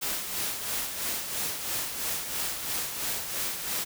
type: noise with tremolo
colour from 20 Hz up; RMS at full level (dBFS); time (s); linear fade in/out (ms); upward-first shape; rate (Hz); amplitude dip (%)
white; -30; 0.01-3.85; 20; sine; 3; 50
effects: none